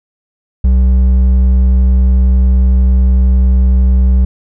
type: tone with hard clipping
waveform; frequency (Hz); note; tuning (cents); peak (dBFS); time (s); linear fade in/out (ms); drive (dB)
sine; 63.5; B1; +49; -7; 0.64-4.25; 5; 5
effects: none